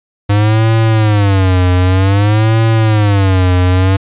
square tone with vibrato, 100.9 Hz, G#2, 49 cents flat, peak -8 dBFS, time 0.29-3.97 s, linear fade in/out 10 ms, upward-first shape sine, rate 0.53 Hz, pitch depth 190 cents each way, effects resampled to 8000 Hz + 8-bit

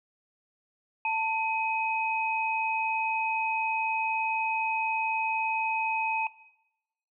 sine tone pair together, 890.4 / 2524 Hz, A5 / D#7, +20 / +24 cents, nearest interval octave + tritone, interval 1804 cents, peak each -28 dBFS, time 1.05-6.27 s, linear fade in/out 2 ms, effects noise-tail reverb RT60 0.9 s tail -18 dB re dry

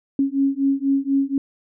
sine beating tone pair, 272.6 / 276.7 Hz, C#4 / C#4, -29 / -3 cents, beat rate 4.1 Hz, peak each -20 dBFS, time 0.19-1.38 s, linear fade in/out 2 ms, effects none

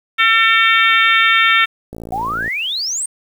harmonic tone, 450.7 Hz, A4, 42 cents sharp, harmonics 3 / 4 / 5 / 6 / 7 / 8, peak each -15 / -15 / -15 / -20 / -22 / -20 dBFS, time 0.18-1.66 s, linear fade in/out 20 ms
click train, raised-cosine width 2 ms, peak -17 dBFS, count 32, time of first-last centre 1.93-2.479 s, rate 56.5 Hz
sine exponential sweep, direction up, 720 to 8870 Hz, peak -18 dBFS, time 2.12-3.06 s, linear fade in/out 5 ms
effects 7-bit

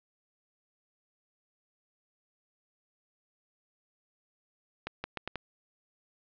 accelerating click train, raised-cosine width 0.3 ms, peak -18 dBFS, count 5, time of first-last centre 4.87-5.357 s, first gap 170 ms, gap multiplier 0.78, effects low-pass 4000 Hz 12 dB/octave

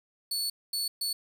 sawtooth tone bursts at uneven times, 4435 Hz, C#8, in tune, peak -26 dBFS, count 3, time 0.31-0.5 / 0.73-0.88 / 1.01-1.13 s, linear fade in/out 5 ms, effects 9-bit

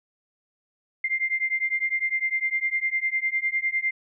sine beating tone pair, 2093 / 2102.9 Hz, C7 / C7, 0 / +8 cents, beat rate 9.9 Hz, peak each -26 dBFS, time 1.04-3.91 s, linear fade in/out 5 ms, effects none

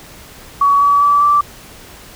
sine tone with pitch steps, 1129 / 1141.5 / 1154.1 / 1166.8 Hz, C#6 / D6 / D6 / D6, +31 / -50 / -31 / -12 cents, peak -8 dBFS, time 0.61-1.41 s, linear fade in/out 5 ms, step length 200 ms, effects pink hiss -38 dBFS RMS until 2.15 s

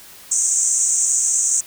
pink band-pass noise, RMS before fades -18 dBFS, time 0.31-1.61 s, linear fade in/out 10 ms, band 6200 to 8500 Hz, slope 96 dB/octave, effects white hiss -42 dBFS RMS until 1.66 s

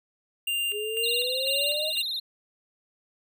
square tone with tremolo, 2794 Hz, F7, in tune, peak -26 dBFS, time 0.47-2.02 s, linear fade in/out 5 ms, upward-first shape square, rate 2 Hz, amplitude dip 55%
sine exponential sweep, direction up, 409.3 to 633 Hz, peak -30 dBFS, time 0.71-1.93 s, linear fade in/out 50 ms
triangle tone with vibrato, 3900 Hz, B7, 23 cents flat, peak -27 dBFS, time 1.03-2.2 s, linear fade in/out 10 ms, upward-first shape sine, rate 19 Hz, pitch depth 130 cents each way
effects none

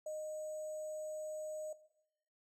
sine tone with sample-and-hold, 617 Hz, D#5, 15 cents flat, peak -39 dBFS, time 0.06-1.73 s, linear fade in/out 5 ms, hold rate 7350 Hz, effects noise-tail reverb RT60 0.8 s tail -17 dB re dry + low-pass 12000 Hz 12 dB/octave

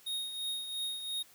square tone with tremolo, 3729 Hz, A#7, in tune, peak -33 dBFS, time 0.06-1.23 s, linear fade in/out 10 ms, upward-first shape triangle, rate 2.9 Hz, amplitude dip 60%, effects white hiss -60 dBFS RMS until 1.34 s + high-pass 60 Hz 12 dB/octave

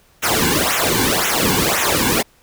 pink noise with flanger, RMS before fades -17 dBFS, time 0.22-2.23 s, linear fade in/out 20 ms, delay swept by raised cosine 0.21 to 1.61 ms, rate 1.9 Hz, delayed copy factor -0.95, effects pink hiss -54 dBFS RMS until 2.42 s

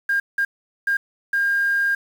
sine tone bursts at uneven times, 1609 Hz, G6, 45 cents sharp, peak -16 dBFS, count 4, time 0.09-0.2 / 0.38-0.45 / 0.87-0.97 / 1.33-1.95 s, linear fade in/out 5 ms, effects tanh soft clip ceiling -13 dBFS + 7-bit

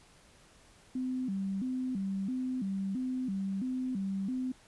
sine tone with vibrato, 223 Hz, A3, 23 cents sharp, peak -31 dBFS, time 0.95-4.52 s, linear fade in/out 5 ms, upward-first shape square, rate 1.5 Hz, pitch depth 240 cents each way, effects pink hiss -60 dBFS RMS until 4.67 s + resampled to 24000 Hz

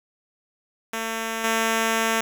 5% pulse tone with level steps, 225 Hz, A3, 39 cents sharp, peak -15 / -9 dBFS, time 0.93-2.21 s, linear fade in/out 5 ms, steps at 1.44 s, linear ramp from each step 2 ms, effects 8-bit

